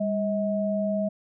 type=tone pair together; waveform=sine; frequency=200.9 / 637.1 Hz; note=G3 / D#5; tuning=+43 / +41 cents; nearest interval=octave + minor sixth; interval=1998 cents; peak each=-26 dBFS; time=0-1.09 s; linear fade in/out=10 ms; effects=none